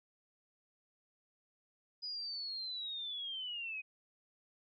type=linear sweep; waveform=sine; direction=down; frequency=4978 to 2489 Hz; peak=-39 dBFS; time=2.02-3.82 s; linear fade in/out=20 ms; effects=none